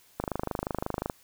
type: click train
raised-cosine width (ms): 1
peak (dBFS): -15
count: 24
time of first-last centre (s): 0.2-1.098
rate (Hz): 25.6
effects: white hiss -60 dBFS RMS until 1.23 s